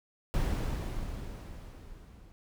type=noise with level ramp; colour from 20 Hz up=brown; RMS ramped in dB=-28 to -54 dBFS; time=0.34-2.32 s; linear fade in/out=0 ms; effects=none